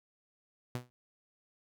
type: tone with exponential decay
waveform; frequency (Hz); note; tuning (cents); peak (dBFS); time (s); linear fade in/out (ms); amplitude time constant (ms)
sawtooth; 123.3; B2; -2; -28; 0.75-0.9; 0; 31
effects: none